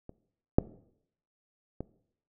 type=clicks; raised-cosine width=2 ms; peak=-30 / -6 / -22 dBFS; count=3; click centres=0.094 / 0.585 / 1.806 s; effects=noise-tail reverb RT60 0.7 s tail -19 dB re dry

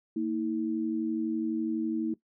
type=tone pair together; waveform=sine; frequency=229.1 / 321.1 Hz; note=A#3 / E4; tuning=-30 / -45 cents; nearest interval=tritone; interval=585 cents; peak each=-31 / -29 dBFS; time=0.16-2.14 s; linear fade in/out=5 ms; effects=noise-tail reverb RT60 0.1 s tail -18 dB re dry

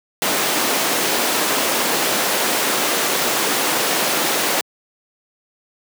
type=high-pass noise; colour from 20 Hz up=pink; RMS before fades=-19 dBFS; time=0.22-4.61 s; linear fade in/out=0 ms; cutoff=300 Hz; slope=12 dB/octave; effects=high-pass 150 Hz 12 dB/octave

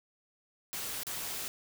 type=noise with dropouts; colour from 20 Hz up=white; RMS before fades=-38 dBFS; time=0.73-1.48 s; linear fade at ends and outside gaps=0 ms; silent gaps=1.033-1.068 s; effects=none

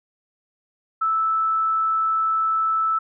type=tone; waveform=sine; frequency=1314 Hz; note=E6; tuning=6 cents flat; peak=-18 dBFS; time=1.01-2.99 s; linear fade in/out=10 ms; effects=none

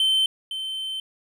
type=tone pair in turn; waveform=triangle; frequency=3089 / 3089 Hz; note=G7 / G7; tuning=-26 / -26 cents; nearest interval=unison; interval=0 cents; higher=neither; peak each=-16 / -26 dBFS; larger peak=first; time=0-0.26 / 0.51-1 s; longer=second; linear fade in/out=2 ms; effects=none

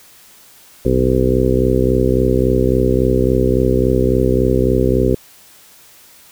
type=harmonic tone with a mistuned harmonic; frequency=63.6 Hz; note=C2; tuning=48 cents flat; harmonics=1 / 2 / 3 / 4 / 5 / 6 / 7 / 8; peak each=-19 / -19 / -23 / -19 / -23 / -17 / -20 / -21 dBFS; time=0.85-5.15 s; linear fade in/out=5 ms; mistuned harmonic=1; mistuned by=-91 cents; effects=white hiss -45 dBFS RMS until 6.31 s

